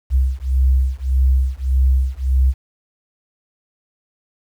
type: beating tone pair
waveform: sine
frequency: 64.5 / 66.2 Hz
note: C2 / C2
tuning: -24 / +21 cents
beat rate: 1.7 Hz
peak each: -16 dBFS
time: 0.1-2.54 s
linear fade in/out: 50 ms
effects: 8-bit